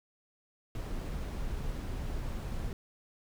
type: noise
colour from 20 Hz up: brown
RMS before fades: -36 dBFS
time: 0.75-2.73 s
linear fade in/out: 2 ms
effects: none